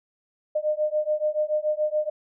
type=beating tone pair; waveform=sine; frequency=605 / 612 Hz; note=D#5 / D#5; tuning=-49 / -29 cents; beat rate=7 Hz; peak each=-25 dBFS; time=0.55-2.1 s; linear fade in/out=10 ms; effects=none